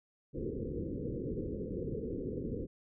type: low-pass noise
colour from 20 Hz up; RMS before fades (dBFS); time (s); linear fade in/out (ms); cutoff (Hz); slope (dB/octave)
white; -38; 0.33-2.67; 20; 500; 96
effects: none